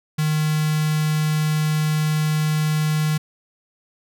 square tone with notch filter, 153.6 Hz, D#3, 22 cents flat, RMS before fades -20 dBFS, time 0.18-3.18 s, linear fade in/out 10 ms, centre 550 Hz, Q 0.57, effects none

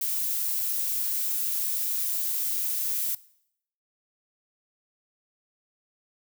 violet noise, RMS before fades -28 dBFS, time 0.01-3.15 s, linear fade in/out 5 ms, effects noise-tail reverb RT60 0.7 s tail -20 dB re dry

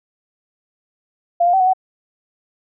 sine tone with pitch steps, 692 / 705 / 766 / 739 / 752 Hz, F5 / F5 / G5 / F#5 / F#5, -16 / +16 / -40 / -2 / +28 cents, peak -11 dBFS, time 1.4-1.735 s, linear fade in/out 10 ms, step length 67 ms, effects none

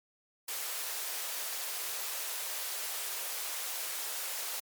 white high-pass noise, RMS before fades -37 dBFS, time 0.48-4.6 s, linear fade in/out 5 ms, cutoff 440 Hz, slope 24 dB/octave, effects MP3 96 kbps

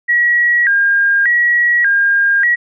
sine tone with vibrato, 1758 Hz, A6, 2 cents flat, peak -9 dBFS, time 0.08-2.56 s, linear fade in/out 20 ms, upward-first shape square, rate 0.85 Hz, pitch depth 150 cents each way, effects none

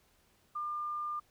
sine tone, 1200 Hz, D6, 37 cents sharp, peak -34 dBFS, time 0.55-1.2 s, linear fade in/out 10 ms, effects pink hiss -69 dBFS RMS until 1.3 s

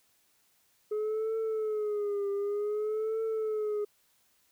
sine tone with vibrato, 422.3 Hz, G#4, 29 cents sharp, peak -26 dBFS, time 0.91-3.85 s, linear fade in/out 10 ms, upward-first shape triangle, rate 0.54 Hz, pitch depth 100 cents each way, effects tanh soft clip ceiling -28 dBFS + white hiss -69 dBFS RMS until 4.51 s

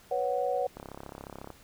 sine chord, B suspended second, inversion none, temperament just, 493.9 / 555.6 / 740.8 Hz, B4 / C#5 / F#5, 0 / +4 / +2 cents, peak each -31 dBFS, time 0.11-0.67 s, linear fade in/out 5 ms
click train, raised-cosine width 1 ms, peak -27 dBFS, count 26, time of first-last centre 0.77-1.503 s, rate 34.1 Hz
effects pink hiss -57 dBFS RMS until 1.63 s

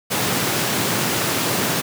pink high-pass noise, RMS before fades -21 dBFS, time 0.1-1.82 s, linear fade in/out 20 ms, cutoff 110 Hz, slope 48 dB/octave, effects none

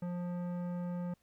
sine tone with tanh clipping, 176.5 Hz, F3, 19 cents sharp, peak -37 dBFS, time 0.02-1.14 s, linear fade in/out 5 ms, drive 14 dB, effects pink hiss -75 dBFS RMS until 1.22 s

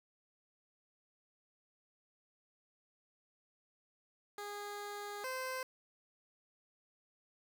15% pulse tone pair in turn, 410.6 / 517.3 Hz, G#4 / C5, -20 / -20 cents, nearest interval major third, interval 400 cents, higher second, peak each -36 / -32 dBFS, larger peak second, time 4.38-5.24 / 5.24-5.63 s, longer first, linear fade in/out 2 ms, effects none

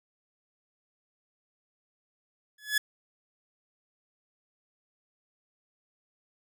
sawtooth tone with exponential growth, 1703 Hz, G#6, 43 cents sharp, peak -17 dBFS, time 2.58-2.78 s, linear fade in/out 5 ms, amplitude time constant 43 ms, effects none

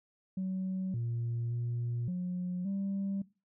sine tone with pitch steps, 187.9 / 117.6 / 119.4 / 180 / 196.3 Hz, F#3 / A#2 / A#2 / F#3 / G3, +27 / +16 / +42 / -47 / +3 cents, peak -30 dBFS, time 0.37-3.22 s, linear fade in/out 5 ms, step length 570 ms, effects noise-tail reverb RT60 0.3 s tail -21 dB re dry + tanh soft clip ceiling -29 dBFS

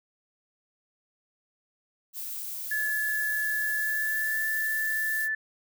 violet noise, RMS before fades -36 dBFS, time 2.13-5.29 s, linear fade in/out 50 ms
sine tone with pitch glide, 1717 to 1752.1 Hz, A6 to A6, -43 to -8 cents, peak -26 dBFS, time 2.71-5.35 s, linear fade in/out 5 ms, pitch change +35 cents, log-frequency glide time 3.75-4.42 s
effects none

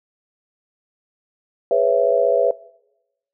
sine chord, C# minor seventh, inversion second, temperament just, 415.8 / 498.9 / 554.4 / 665.2 Hz, G#4 / B4 / C#5 / E5, +2 / +17 / 0 / +16 cents, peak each -23 / -17 / -19 / -19 dBFS, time 1.71-2.51 s, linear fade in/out 2 ms, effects noise-tail reverb RT60 0.9 s tail -21 dB re dry

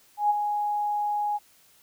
sine tone with ADSR envelope, 830.6 Hz, G#5, in tune, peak -17 dBFS, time 0.17-1.39 s, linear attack 130 ms, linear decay 24 ms, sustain -7 dB, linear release 32 ms, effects white hiss -59 dBFS RMS until 1.82 s

